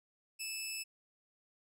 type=tone with amplitude modulation; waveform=15% pulse; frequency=2619 Hz; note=E7; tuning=12 cents flat; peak=-30 dBFS; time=0.39-0.84 s; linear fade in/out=20 ms; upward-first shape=sine; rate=210 Hz; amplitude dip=35%; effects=none

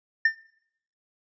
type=tone with exponential decay; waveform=triangle; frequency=1800 Hz; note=A6; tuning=39 cents sharp; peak=-12 dBFS; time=0.25-0.36 s; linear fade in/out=5 ms; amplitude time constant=22 ms; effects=noise-tail reverb RT60 0.7 s tail -21 dB re dry + resampled to 16000 Hz

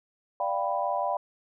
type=chord; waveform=sine; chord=G dominant seventh; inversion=second; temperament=equal; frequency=587.3 / 698.5 / 784 / 987.8 Hz; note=D5 / F5 / G5 / B5; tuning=0 / 0 / 0 / 0 cents; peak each=-31 dBFS; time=0.4-1.17 s; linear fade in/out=2 ms; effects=none

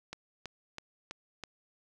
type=click train; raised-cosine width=0.2 ms; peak=-23 dBFS; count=5; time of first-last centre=0.13-1.437 s; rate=3.06 Hz; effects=none

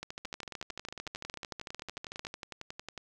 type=two click trains; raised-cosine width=0.2 ms; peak=-23 / -22 dBFS; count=31 / 31; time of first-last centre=0.25-2.977 / 0.03-2.269 s; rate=11 / 13.4 Hz; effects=none

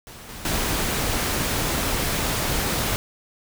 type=noise with level steps; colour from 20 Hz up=pink; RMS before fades=-41 / -37 / -24 dBFS; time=0.07-2.96 s; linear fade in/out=0 ms; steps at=0.29 / 0.45 s; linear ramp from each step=2 ms; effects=none

